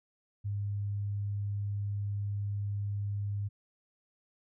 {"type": "tone", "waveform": "sine", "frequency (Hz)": 101.6, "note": "G#2", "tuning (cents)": -38, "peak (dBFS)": -31, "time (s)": [0.44, 3.49], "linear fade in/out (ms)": 20, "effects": []}